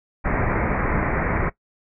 pink low-pass noise, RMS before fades -22 dBFS, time 0.24-1.5 s, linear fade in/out 20 ms, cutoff 2300 Hz, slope 96 dB/octave, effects noise-tail reverb RT60 0.1 s tail -18 dB re dry

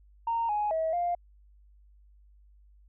sine tone with pitch steps, 923 / 836 / 643 / 700 Hz, A#5 / G#5 / E5 / F5, -17 / +11 / -43 / +4 cents, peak -25 dBFS, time 0.27-1.15 s, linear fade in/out 5 ms, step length 220 ms, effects tanh soft clip ceiling -21 dBFS + added 50 Hz sine -55 dBFS peak until 2.88 s

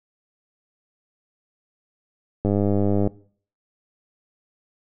click train, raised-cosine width 2 ms, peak -9 dBFS, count 64, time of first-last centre 2.45-3.074 s, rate 101 Hz, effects noise-tail reverb RT60 0.5 s tail -21 dB re dry

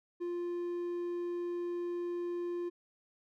triangle tone, 349.2 Hz, F4, in tune, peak -32 dBFS, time 0.2-2.7 s, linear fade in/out 20 ms, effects none

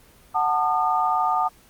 sine tone cluster, 741 / 888 / 1216 Hz, F#5 / A5 / D#6, +2 / +16 / -40 cents, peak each -23 dBFS, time 0.34-1.49 s, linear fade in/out 20 ms, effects pink hiss -53 dBFS RMS until 1.69 s + Opus 24 kbps

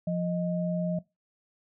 sine tone pair together, 174.61 / 622.2 Hz, F3 / D#5, 0 / 0 cents, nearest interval octave + minor seventh, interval 2200 cents, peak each -27 / -32 dBFS, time 0.07-0.99 s, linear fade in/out 5 ms, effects noise-tail reverb RT60 0.2 s tail -19 dB re dry

